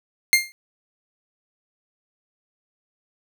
sawtooth tone with exponential decay, 2114 Hz, C7, 17 cents sharp, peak -6 dBFS, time 0.33-0.52 s, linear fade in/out 0 ms, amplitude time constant 41 ms, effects none

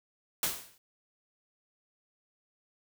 white noise with exponential decay, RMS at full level -27 dBFS, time 0.43-0.78 s, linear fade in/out 2 ms, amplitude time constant 75 ms, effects none

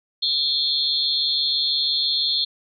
sine tone cluster, 3354 / 3606 / 4097 / 4243 Hz, G#7 / A7 / C8 / C8, +16 / +42 / -37 / +23 cents, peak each -26 / -24 / -27 / -23 dBFS, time 0.22-2.45 s, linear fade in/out 10 ms, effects none

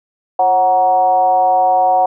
sine tone with frequency modulation, 740 Hz, F#5, in tune, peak -9 dBFS, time 0.39-2.06 s, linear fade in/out 5 ms, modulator 197 Hz, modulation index 0.69, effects none

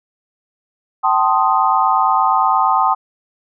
sine chord, A half-diminished seventh, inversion third, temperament equal with one note detuned, 771.4 / 880 / 1046.5 / 1244.5 Hz, G5 / A5 / C6 / Eb6, -28 / 0 / 0 / 0 cents, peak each -17 dBFS, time 1.03-2.95 s, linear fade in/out 20 ms, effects none

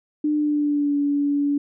sine tone with pitch glide, 300 to 286.5 Hz, D4 to D4, +37 to -43 cents, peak -18 dBFS, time 0.24-1.58 s, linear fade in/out 5 ms, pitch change -80 cents, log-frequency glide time 0.35-0.96 s, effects none

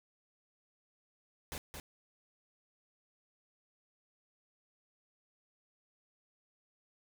pink noise with echo, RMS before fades -42 dBFS, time 1.52-1.58 s, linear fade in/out 0 ms, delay 220 ms, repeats 1, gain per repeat -4 dB, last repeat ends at 1.8 s, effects none

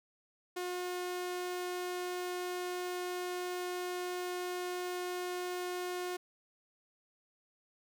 sawtooth tone, 359.7 Hz, F#4, 49 cents flat, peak -32 dBFS, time 0.56-6.17 s, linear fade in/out 10 ms, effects none

